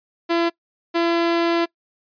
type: tone pair in turn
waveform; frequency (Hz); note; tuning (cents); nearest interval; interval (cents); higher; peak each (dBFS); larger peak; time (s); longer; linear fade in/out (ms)
sawtooth; 338.1 / 338.1; E4 / E4; +44 / +44; unison; 0; neither; -13; neither; 0.29-0.5 / 0.94-1.66; second; 20
effects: noise-tail reverb RT60 0.1 s tail -23 dB re dry + resampled to 11025 Hz